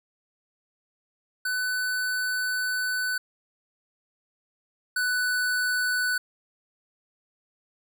square tone pair in turn, 1500 / 1491.4 Hz, F#6 / F#6, +23 / +13 cents, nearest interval unison, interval 10 cents, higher first, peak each -26 / -24 dBFS, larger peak second, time 1.45-3.18 / 4.96-6.18 s, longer first, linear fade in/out 5 ms, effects none

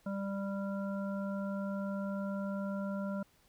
harmonic tone, 197.3 Hz, G3, 11 cents sharp, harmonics 1 / 3 / 5 / 7, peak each -35 / -41 / -50 / -47 dBFS, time 0.06-3.23 s, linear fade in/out 5 ms, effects pink hiss -68 dBFS RMS until 3.48 s

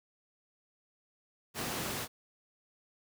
pink high-pass noise, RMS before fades -37 dBFS, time 1.54-2.08 s, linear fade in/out 50 ms, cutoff 100 Hz, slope 12 dB/octave, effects none

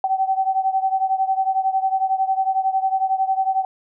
sine beating tone pair, 763 / 774 Hz, G5 / G5, -47 / -22 cents, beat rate 11 Hz, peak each -19 / -22 dBFS, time 0.04-3.65 s, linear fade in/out 2 ms, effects none

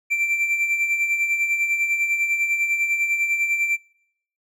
triangle tone with tremolo, 2349 Hz, D7, in tune, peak -16 dBFS, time 0.1-3.77 s, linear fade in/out 20 ms, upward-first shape sine, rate 10 Hz, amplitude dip 55%, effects noise-tail reverb RT60 0.7 s tail -22 dB re dry

